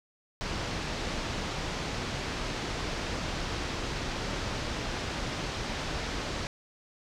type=low-pass noise; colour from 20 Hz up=pink; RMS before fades=-34 dBFS; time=0.41-6.47 s; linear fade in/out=0 ms; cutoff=6000 Hz; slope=24 dB/octave; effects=none